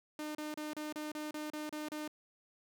sawtooth tone bursts, 303.3 Hz, D#4, 44 cents flat, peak -35 dBFS, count 10, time 0.19-2.078 s, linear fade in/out 2 ms, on 160 ms, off 32 ms, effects none

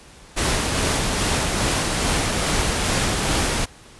pink noise with tremolo, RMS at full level -20 dBFS, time 0.36-3.66 s, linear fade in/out 20 ms, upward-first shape sine, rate 2.4 Hz, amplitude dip 25%, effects pink hiss -46 dBFS RMS until 3.99 s + resampled to 24000 Hz

